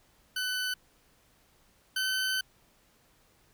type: tone pair in turn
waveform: 20% pulse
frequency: 1503 / 1524 Hz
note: F#6 / G6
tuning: +27 / -49 cents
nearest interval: unison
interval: 24 cents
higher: second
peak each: -25 / -23 dBFS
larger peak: second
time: 0.36-0.74 / 1.96-2.41 s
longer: second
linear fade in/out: 5 ms
effects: pink hiss -65 dBFS RMS until 3.53 s